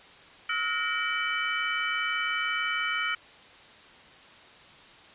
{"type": "tone cluster", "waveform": "sine", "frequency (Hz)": [1288, 1434, 1859, 2306, 3011], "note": ["E6", "F6", "A#6", "D7", "F#7"], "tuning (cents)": [-41, 45, -5, -32, 30], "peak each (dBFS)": [-34, -32, -35, -31, -34], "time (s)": [0.49, 3.15], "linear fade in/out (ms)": 5, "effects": ["white hiss -51 dBFS RMS until 5.14 s", "resampled to 8000 Hz"]}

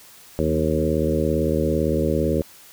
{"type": "harmonic tone with a mistuned harmonic", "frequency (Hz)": 77.78, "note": "D#2", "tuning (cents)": 0, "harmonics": [1, 2, 3, 4, 5, 6, 7], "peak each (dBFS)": [-26, -26, -26, -26, -26, -26, -26], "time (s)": [0.39, 2.42], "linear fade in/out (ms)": 0, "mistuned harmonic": 2, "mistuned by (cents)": 38, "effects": ["white hiss -47 dBFS RMS until 2.72 s"]}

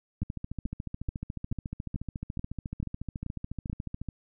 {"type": "two click trains", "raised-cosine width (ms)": 5, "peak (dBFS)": [-22, -20], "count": [55, 9], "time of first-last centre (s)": [[0.23, 4.087], [0.22, 3.698]], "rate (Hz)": [14, 2.3], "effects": []}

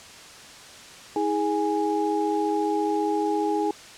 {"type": "tone cluster", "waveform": "sine", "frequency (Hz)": [319.7, 414.4, 829], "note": ["D#4", "G#4", "G#5"], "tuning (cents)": [47, -4, -3], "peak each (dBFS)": -26, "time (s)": [1.16, 3.71], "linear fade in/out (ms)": 2, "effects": ["white hiss -44 dBFS RMS until 3.97 s", "low-pass 7000 Hz 12 dB/octave"]}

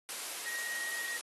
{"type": "tone in noise", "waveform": "sine", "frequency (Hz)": 1886, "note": "A#6", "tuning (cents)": 20, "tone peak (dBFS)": -38, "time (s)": [0.46, 1.17], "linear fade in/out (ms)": 0, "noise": "white", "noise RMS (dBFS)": -40, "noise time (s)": [0.09, 1.21], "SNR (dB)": -1, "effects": ["high-pass 400 Hz 12 dB/octave", "AAC 32 kbps"]}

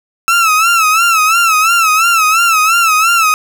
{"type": "tone with vibrato", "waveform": "30% pulse", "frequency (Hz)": 1318.5, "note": "E6", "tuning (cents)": 0, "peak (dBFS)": -5, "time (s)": [0.28, 3.34], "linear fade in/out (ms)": 0, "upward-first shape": "sine", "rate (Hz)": 2.9, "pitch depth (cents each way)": 97, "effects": []}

